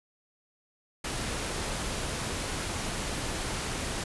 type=noise; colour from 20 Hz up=pink; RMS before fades=-33 dBFS; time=1.04-4.04 s; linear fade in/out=5 ms; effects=resampled to 24000 Hz